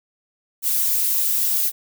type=noise with flanger; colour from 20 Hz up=violet; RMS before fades=-20 dBFS; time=0.62-1.72 s; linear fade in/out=50 ms; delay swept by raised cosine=1.9 to 5 ms; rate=3.1 Hz; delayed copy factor=-0.8; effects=none